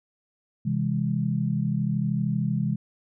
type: chord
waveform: sine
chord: C augmented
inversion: none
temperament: just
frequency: 130.81 / 163.52 / 204.4 Hz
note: C3 / E3 / G#3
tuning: 0 / -14 / -27 cents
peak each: -27 dBFS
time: 0.65-2.76 s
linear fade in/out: 10 ms
effects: none